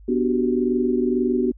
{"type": "chord", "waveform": "sine", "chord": "G major seventh", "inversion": "first", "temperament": "equal", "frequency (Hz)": [246.9, 293.7, 370, 392], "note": ["B3", "D4", "F#4", "G4"], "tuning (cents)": [0, 0, 0, 0], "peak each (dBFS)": [-21, -27, -22, -27], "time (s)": [0.08, 1.52], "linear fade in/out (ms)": 10, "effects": ["added 50 Hz sine -42 dBFS peak until 1.57 s"]}